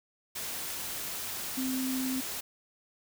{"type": "tone in noise", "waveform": "sine", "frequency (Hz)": 260.1, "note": "C4", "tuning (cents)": -10, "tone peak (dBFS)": -30, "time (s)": [1.57, 2.21], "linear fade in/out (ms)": 10, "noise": "white", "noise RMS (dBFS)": -37, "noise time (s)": [0.35, 2.41], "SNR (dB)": 4, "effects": []}